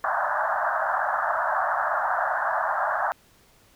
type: band-pass noise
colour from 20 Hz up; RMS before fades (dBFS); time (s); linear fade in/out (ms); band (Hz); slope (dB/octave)
pink; -25; 0.04-3.12; 0; 610 to 1700; 96
effects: pink hiss -58 dBFS RMS until 3.75 s